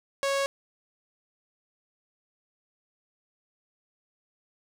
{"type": "tone with low-pass filter", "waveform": "sawtooth", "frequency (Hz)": 552, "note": "C#5", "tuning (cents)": -7, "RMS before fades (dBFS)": -27, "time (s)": [0.23, 0.46], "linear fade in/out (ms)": 0, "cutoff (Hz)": 7700, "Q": 1, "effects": ["8-bit"]}